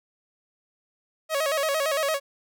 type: tone with vibrato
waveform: sawtooth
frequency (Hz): 594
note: D5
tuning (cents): +20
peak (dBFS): -19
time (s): 1.29-2.2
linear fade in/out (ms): 50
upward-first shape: square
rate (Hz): 8.8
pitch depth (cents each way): 110
effects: none